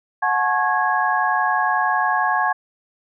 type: tone cluster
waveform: sine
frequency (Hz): 731 / 862 / 1091 / 1657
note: F#5 / A5 / C#6 / G#6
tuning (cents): -21 / -36 / -28 / -4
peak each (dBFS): -22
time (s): 0.22-2.53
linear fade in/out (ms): 10
effects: none